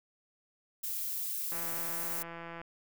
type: noise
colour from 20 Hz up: violet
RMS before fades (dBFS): -36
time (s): 0.83-2.23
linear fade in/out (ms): 10
type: click train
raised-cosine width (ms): 0.5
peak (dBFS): -29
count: 185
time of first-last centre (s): 1.52-2.615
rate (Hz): 168
effects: none